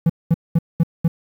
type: tone bursts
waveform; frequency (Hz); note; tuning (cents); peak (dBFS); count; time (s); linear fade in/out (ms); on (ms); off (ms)
triangle; 165.3; E3; +5; -9; 5; 0.06-1.08; 5; 36; 210
effects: 8-bit